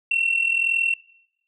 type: tone with amplitude modulation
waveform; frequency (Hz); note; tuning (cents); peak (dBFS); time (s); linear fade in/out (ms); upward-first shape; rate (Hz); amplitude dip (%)
sine; 2716; F7; -49; -14; 0.11-0.94; 5; sine; 41.5; 75
effects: noise-tail reverb RT60 0.8 s tail -23 dB re dry + tanh soft clip ceiling -13 dBFS